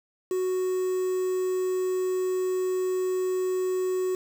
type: tone with quantisation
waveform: triangle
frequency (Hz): 370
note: F#4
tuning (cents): 0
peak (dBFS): -22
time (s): 0.31-4.15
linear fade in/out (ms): 2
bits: 7
effects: none